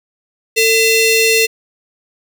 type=ring-modulated tone; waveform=sawtooth; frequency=1568 Hz; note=G6; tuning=in tune; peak=-3 dBFS; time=0.56-1.47 s; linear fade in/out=20 ms; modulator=1120 Hz; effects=none